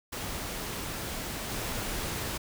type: noise with level steps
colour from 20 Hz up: pink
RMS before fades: -36 / -34 dBFS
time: 0.12-2.38 s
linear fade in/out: 10 ms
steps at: 1.49 s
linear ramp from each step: 20 ms
effects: none